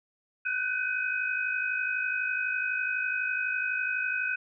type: tone cluster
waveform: sine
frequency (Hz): 1487 / 1539 / 2520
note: F#6 / G6 / D#7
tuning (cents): +8 / -32 / +21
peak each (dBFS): -31 / -33 / -31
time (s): 0.45-4.36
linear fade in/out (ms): 10
effects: none